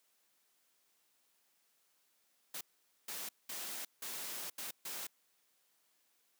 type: noise bursts at uneven times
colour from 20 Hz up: white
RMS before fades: -43 dBFS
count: 6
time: 2.54-2.61 / 3.08-3.29 / 3.49-3.85 / 4.02-4.5 / 4.58-4.71 / 4.85-5.07 s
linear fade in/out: 5 ms
effects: white hiss -75 dBFS RMS until 6.39 s + high-pass 200 Hz 12 dB/octave